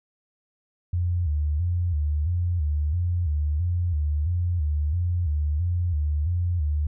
sine tone with vibrato, 81 Hz, E2, 30 cents flat, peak -21 dBFS, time 0.93-6.87 s, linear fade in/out 5 ms, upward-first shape square, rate 1.5 Hz, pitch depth 140 cents each way, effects none

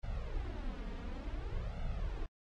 brown noise with flanger, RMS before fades -39 dBFS, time 0.03-2.26 s, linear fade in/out 5 ms, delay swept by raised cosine 1.4 to 4.3 ms, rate 0.56 Hz, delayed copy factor +1, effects low-pass 4000 Hz 12 dB/octave + AAC 48 kbps

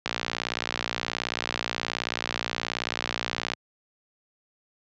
click train, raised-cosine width 0.2 ms, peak -8 dBFS, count 205, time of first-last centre 0.06-3.535 s, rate 58.7 Hz, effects high-pass 100 Hz 12 dB/octave + low-pass 5000 Hz 12 dB/octave

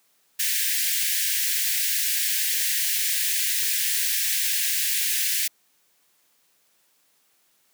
white high-pass noise, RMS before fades -24 dBFS, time 0.39-5.48 s, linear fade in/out 10 ms, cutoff 1600 Hz, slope 96 dB/octave, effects white hiss -65 dBFS RMS until 7.73 s + high-pass 150 Hz 12 dB/octave

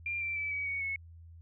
sine tone with pitch steps, 2388 / 2348 / 2309 / 2271 / 2233 / 2196 Hz, D7 / D7 / D7 / C#7 / C#7 / C#7, +28 / -1 / -30 / +41 / +12 / -17 cents, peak -32 dBFS, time 0.06-0.96 s, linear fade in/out 2 ms, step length 150 ms, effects added 83 Hz sine -49 dBFS peak until 1.41 s

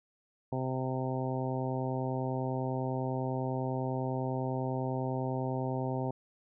harmonic tone, 130 Hz, C3, 11 cents flat, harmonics 1 / 2 / 3 / 4 / 5 / 6 / 7, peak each -34 / -37 / -39 / -40 / -41 / -42 / -42 dBFS, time 0.52-6.11 s, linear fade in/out 5 ms, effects none

